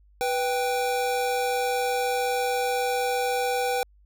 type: tone pair together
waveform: square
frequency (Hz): 493.3 / 784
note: B4 / G5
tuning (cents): -2 / 0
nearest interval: minor sixth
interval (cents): 802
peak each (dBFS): -27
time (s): 0.21-3.83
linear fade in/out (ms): 0
effects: added 50 Hz sine -54 dBFS peak until 4.05 s